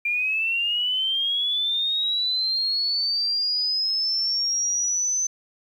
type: linear sweep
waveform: sine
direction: up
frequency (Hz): 2380 to 6150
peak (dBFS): -21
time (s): 0.05-5.27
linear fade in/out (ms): 5
effects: 9-bit